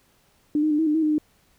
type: tone with pitch steps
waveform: sine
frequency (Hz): 298.3 / 308.6 / 298.3 / 320.9 / 300.7 / 320.3 / 305.8 / 303.6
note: D4 / D#4 / D4 / E4 / D4 / E4 / D#4 / D#4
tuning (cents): +27 / -14 / +27 / -46 / +41 / -50 / -30 / -42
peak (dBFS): -18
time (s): 0.55-1.182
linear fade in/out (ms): 2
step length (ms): 79
effects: pink hiss -62 dBFS RMS until 1.58 s